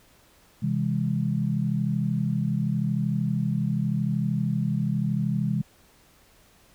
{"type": "chord", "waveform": "sine", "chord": "C augmented", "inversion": "none", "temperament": "just", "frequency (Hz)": [130.81, 163.52, 204.4], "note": ["C3", "E3", "G#3"], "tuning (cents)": [0, -14, -27], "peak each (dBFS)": -27, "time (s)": [0.62, 5.62], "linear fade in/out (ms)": 10, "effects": ["pink hiss -58 dBFS RMS until 6.74 s"]}